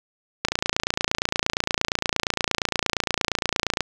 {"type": "click train", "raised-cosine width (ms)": 0.2, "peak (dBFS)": -3, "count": 97, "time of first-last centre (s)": [0.45, 3.807], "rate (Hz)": 28.6, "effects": []}